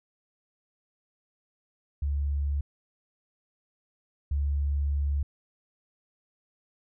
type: tone pair in turn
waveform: sine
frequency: 71.3 / 71.3 Hz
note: C#2 / C#2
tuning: +49 / +49 cents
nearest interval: unison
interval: 0 cents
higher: neither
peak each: -25 / -24 dBFS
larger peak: second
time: 2.02-2.61 / 4.31-5.23 s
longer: second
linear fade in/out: 5 ms
effects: none